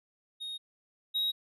triangle tone pair in turn, 3729 / 3803 Hz, A#7 / A#7, 0 / +34 cents, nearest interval unison, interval 34 cents, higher second, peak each -35 / -26 dBFS, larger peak second, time 0.4-0.58 / 1.14-1.32 s, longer neither, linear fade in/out 20 ms, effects resampled to 32000 Hz

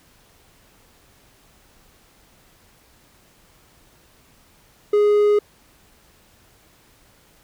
triangle tone, 415.3 Hz, G#4, in tune, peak -11 dBFS, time 4.93-5.39 s, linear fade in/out 5 ms, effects pink hiss -55 dBFS RMS until 7.43 s

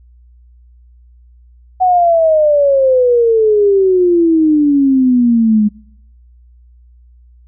sine exponential sweep, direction down, 748 to 207.7 Hz, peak -7 dBFS, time 1.8-5.69 s, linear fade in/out 20 ms, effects noise-tail reverb RT60 0.8 s tail -25 dB re dry + added 60 Hz sine -41 dBFS peak until 7.47 s

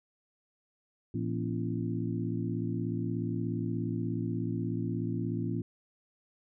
harmonic tone with a mistuned harmonic, 56.7 Hz, A#1, 47 cents flat, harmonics 2 / 3 / 4 / 5 / 6, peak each -34 / -36 / -37 / -38 / -39 dBFS, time 1.14-5.62 s, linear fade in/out 5 ms, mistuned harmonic 4, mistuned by +120 cents, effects none

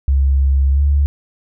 sine tone with pitch glide, 68.2 to 71.34 Hz, C#2 to D2, -28 to -50 cents, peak -10 dBFS, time 0.08-1.06 s, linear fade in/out 0 ms, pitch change +78 cents, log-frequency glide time 0.72-0.81 s, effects none

